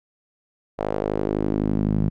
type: tone with band-pass filter sweep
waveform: sawtooth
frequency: 51.91 Hz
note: G#1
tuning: in tune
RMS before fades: -23 dBFS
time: 0.78-2.1 s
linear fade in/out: 20 ms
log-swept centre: 620 to 170 Hz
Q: 1.9
effects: none

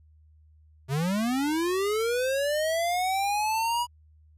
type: linear sweep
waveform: square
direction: up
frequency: 126.9 to 975 Hz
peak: -25 dBFS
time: 0.88-3.87 s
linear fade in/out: 50 ms
effects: added 77 Hz sine -54 dBFS peak until 4.37 s + resampled to 32000 Hz

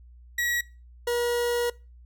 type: tone pair in turn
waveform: 40% pulse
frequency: 1917 / 479.2 Hz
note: A#6 / A#4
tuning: +48 / +48 cents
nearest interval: 2 octaves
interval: 2400 cents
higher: first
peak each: -23 dBFS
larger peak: neither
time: 0.38-0.61 / 1.07-1.7 s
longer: second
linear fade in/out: 5 ms
effects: noise-tail reverb RT60 0.3 s tail -23 dB re dry + added 60 Hz sine -47 dBFS peak until 2.05 s

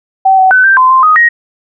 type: tone with pitch steps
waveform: sine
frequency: 767 / 755 / 1510 / 1571 / 1029 / 1045 / 1250 / 1881 Hz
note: G5 / F#5 / F#6 / G6 / C6 / C6 / D#6 / A#6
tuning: -38 / +35 / +35 / +3 / -29 / -2 / +8 / +15 cents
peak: -3 dBFS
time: 0.25-1.29 s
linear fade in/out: 10 ms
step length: 130 ms
effects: none

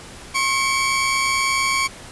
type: tone pair together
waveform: sawtooth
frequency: 1081.2 / 2291 Hz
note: C#6 / D7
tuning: -44 / -44 cents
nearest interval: octave + minor second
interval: 1300 cents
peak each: -17 dBFS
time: 0.34-1.88 s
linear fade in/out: 20 ms
effects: pink hiss -39 dBFS RMS until 2.11 s + resampled to 24000 Hz

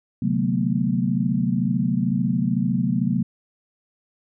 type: tone cluster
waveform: sine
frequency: 130.2 / 148.4 / 183.8 / 217.4 / 239.5 Hz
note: C3 / D3 / F#3 / A3 / A#3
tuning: -8 / +18 / -11 / -21 / +47 cents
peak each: -26 / -30 / -23 / -25 / -25 dBFS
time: 0.22-3.23 s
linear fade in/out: 5 ms
effects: none

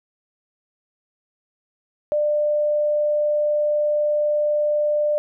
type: tone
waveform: sine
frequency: 596 Hz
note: D5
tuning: 25 cents sharp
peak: -17 dBFS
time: 2.12-5.18 s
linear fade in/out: 0 ms
effects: none

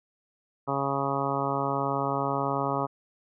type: harmonic tone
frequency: 138.5 Hz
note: C#3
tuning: 1 cent flat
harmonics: 1 / 2 / 3 / 4 / 5 / 6 / 7 / 8 / 9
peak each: -34 / -34 / -34 / -34 / -34 / -34 / -34 / -34 / -34 dBFS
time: 0.67-2.87 s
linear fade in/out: 20 ms
effects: none

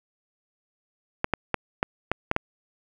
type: clicks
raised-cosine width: 0.5 ms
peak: -7 dBFS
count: 7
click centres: 1.244 / 1.337 / 1.543 / 1.829 / 2.116 / 2.314 / 2.364 s
effects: 8-bit

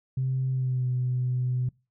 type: tone with pitch glide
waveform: sine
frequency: 130.81 to 125.77 Hz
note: C3 to B2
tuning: 0 to +32 cents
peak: -23 dBFS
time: 0.17-1.69 s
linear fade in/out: 5 ms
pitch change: -68 cents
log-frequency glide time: 0.51-0.88 s
effects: noise-tail reverb RT60 0.3 s tail -25 dB re dry + tanh soft clip ceiling -19 dBFS

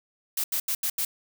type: noise bursts at uneven times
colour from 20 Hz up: blue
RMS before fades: -27 dBFS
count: 5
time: 0.37-0.44 / 0.52-0.6 / 0.68-0.75 / 0.83-0.9 / 0.98-1.05 s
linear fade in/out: 5 ms
effects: none

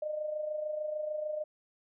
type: tone with amplitude modulation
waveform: sine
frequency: 609 Hz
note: D#5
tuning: 37 cents flat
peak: -30 dBFS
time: 0.02-1.44 s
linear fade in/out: 5 ms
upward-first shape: sine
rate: 26.7 Hz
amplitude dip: 55%
effects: none

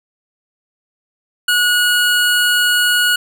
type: tone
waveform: 25% pulse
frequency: 1454 Hz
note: F#6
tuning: 31 cents flat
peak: -8 dBFS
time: 1.48-3.16 s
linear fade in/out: 5 ms
effects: none

